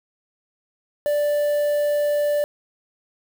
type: tone with quantisation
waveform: triangle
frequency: 587.3 Hz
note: D5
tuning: in tune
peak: -16 dBFS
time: 1.06-2.44 s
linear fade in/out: 0 ms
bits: 6
effects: none